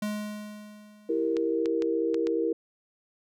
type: tone with exponential decay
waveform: square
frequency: 210 Hz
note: G#3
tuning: 19 cents sharp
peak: -28 dBFS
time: 0.02-1.63 s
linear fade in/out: 5 ms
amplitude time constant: 350 ms
type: chord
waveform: sine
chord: E diminished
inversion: none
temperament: equal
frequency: 329.6 / 392 / 466.2 Hz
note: E4 / G4 / Bb4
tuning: 0 / 0 / 0 cents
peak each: -28 / -32 / -27 dBFS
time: 1.09-2.53 s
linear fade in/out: 5 ms
type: clicks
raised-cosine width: 0.2 ms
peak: -21 dBFS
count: 5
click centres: 1.368 / 1.658 / 1.822 / 2.144 / 2.27 s
effects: none